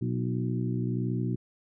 harmonic tone with a mistuned harmonic, 61.4 Hz, B1, 9 cents flat, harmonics 2 / 3 / 4 / 5 / 6, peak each -29 / -33 / -35 / -37 / -39 dBFS, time 0.01-1.36 s, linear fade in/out 10 ms, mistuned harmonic 5, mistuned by +46 cents, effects none

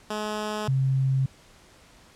10% pulse / sine tone pair in turn, 212.3 / 133.36 Hz, G#3 / C3, +38 / +33 cents, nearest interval minor sixth, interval 805 cents, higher first, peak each -20 dBFS, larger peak neither, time 0.1-0.68 / 0.68-1.26 s, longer neither, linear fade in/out 5 ms, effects pink hiss -54 dBFS RMS until 2.15 s + low-pass 9000 Hz 12 dB/octave

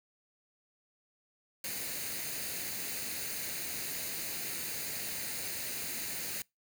white noise with comb filter, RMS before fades -38 dBFS, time 1.64-6.42 s, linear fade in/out 2 ms, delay 0.45 ms, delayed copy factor +0.55, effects noise-tail reverb RT60 0.2 s tail -25 dB re dry + high-pass 80 Hz 12 dB/octave

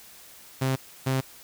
sawtooth tone pair in turn, 132.1 / 132.1 Hz, C3 / C3, +17 / +17 cents, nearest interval unison, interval 0 cents, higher neither, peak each -19 dBFS, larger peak neither, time 0.61-0.76 / 1.06-1.21 s, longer neither, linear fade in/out 10 ms, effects white hiss -49 dBFS RMS until 1.43 s

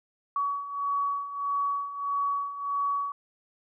sine beating tone pair, 1129 / 1130.6 Hz, C#6 / C#6, +31 / +34 cents, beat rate 1.6 Hz, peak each -33 / -28 dBFS, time 0.36-3.12 s, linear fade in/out 2 ms, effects none

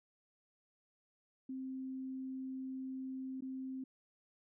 sine tone with dropouts, 262.3 Hz, C4, 4 cents sharp, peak -40 dBFS, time 1.49-3.84 s, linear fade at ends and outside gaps 5 ms, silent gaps 3.408-3.421 s, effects none

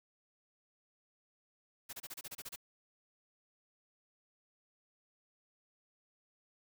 white noise bursts, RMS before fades -45 dBFS, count 10, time 1.89-2.561 s, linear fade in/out 10 ms, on 41 ms, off 29 ms, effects none

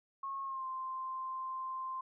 sine tone with pitch glide, 1089 to 1045.2 Hz, C#6 to C6, -31 to -2 cents, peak -37 dBFS, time 0.23-2.01 s, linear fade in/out 5 ms, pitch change -71 cents, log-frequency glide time 0.44-0.65 s, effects none

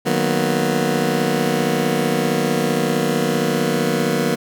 20% pulse chord, B major seventh, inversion first, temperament just, 154.34 / 185.21 / 231.5 / 246.9 Hz, D#3 / F#3 / A#3 / B3, -14 / +2 / -12 / 0 cents, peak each -18 dBFS, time 0.05-4.36 s, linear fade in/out 20 ms, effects none

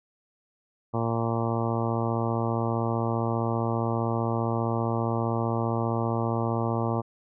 harmonic tone, 115.2 Hz, A#2, 20 cents flat, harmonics 1 / 2 / 3 / 4 / 5 / 6 / 7 / 8 / 9 / 10, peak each -28 / -31 / -33 / -34 / -35 / -36 / -36 / -37 / -38 / -38 dBFS, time 0.93-7.02 s, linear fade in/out 20 ms, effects none

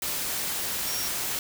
sine tone in noise, 5588 Hz, F8, in tune, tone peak -33 dBFS, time 0.87-1.08 s, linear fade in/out 2 ms, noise white, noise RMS -30 dBFS, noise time 0.02-1.39 s, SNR -6 dB, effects none

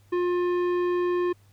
sine tone with tanh clipping, 354.7 Hz, F4, 27 cents sharp, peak -24 dBFS, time 0.12-1.33 s, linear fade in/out 10 ms, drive 13 dB, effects added 100 Hz sine -55 dBFS peak until 1.52 s + pink hiss -64 dBFS RMS until 1.52 s

